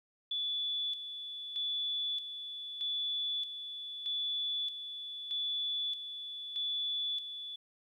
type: tone with tremolo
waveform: sine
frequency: 3450 Hz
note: A7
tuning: 35 cents flat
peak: -32 dBFS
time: 0.31-7.56 s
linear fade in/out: 5 ms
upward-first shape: square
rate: 0.8 Hz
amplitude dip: 60%
effects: 12-bit